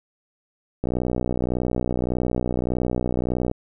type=click train; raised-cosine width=2 ms; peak=-10 dBFS; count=166; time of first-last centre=0.84-3.514 s; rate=61.7 Hz; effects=none